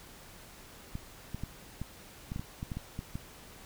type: clicks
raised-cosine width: 5 ms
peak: -24 dBFS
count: 12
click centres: 0.954 / 1.346 / 1.436 / 1.816 / 2.319 / 2.361 / 2.395 / 2.629 / 2.718 / 2.77 / 2.991 / 3.155 s
effects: pink hiss -52 dBFS RMS until 3.65 s

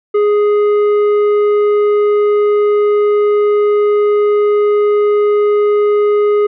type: tone with tanh clipping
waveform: sine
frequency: 415.3 Hz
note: G#4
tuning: in tune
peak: -10 dBFS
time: 0.14-6.47 s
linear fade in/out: 10 ms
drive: 8 dB
effects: none

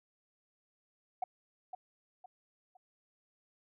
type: tone with echo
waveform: sine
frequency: 740 Hz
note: F#5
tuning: in tune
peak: -30 dBFS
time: 1.22-1.24 s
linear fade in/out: 5 ms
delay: 510 ms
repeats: 3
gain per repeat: -9 dB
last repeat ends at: 2.77 s
effects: tanh soft clip ceiling -27 dBFS

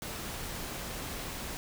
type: noise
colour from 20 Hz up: pink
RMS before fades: -39 dBFS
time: 0.02-1.57 s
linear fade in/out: 0 ms
effects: none

